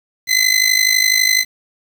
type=tone with amplitude modulation; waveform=20% pulse; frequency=2036 Hz; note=C7; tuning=48 cents flat; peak=-3 dBFS; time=0.27-1.45 s; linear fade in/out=50 ms; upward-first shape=sine; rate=52 Hz; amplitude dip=80%; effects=7-bit